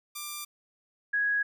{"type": "tone pair in turn", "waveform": ["5% pulse", "sine"], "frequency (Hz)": [1186, 1661.3], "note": ["D6", "G#6"], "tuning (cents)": [17, 0], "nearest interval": "tritone", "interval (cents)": 583, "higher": "second", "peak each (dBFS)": -24, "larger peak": "neither", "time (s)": [[0.15, 0.45], [1.13, 1.43]], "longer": "neither", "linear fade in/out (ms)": 10, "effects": []}